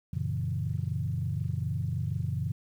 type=chord; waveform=sine; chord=F# dominant seventh; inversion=none; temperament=equal with one note detuned; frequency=92.5 / 116.54 / 139.23 / 164.81 Hz; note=F#2 / A#2 / C#3 / E3; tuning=0 / 0 / +8 / 0 cents; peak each=-33 / -33 / -33 / -36 dBFS; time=0.13-2.52 s; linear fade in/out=5 ms; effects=tanh soft clip ceiling -18 dBFS + 10-bit